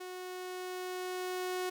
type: tone with level ramp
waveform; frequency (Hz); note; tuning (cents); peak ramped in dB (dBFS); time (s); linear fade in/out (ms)
sawtooth; 366.3; F#4; -17; -38 to -29; 0-1.7; 10
effects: none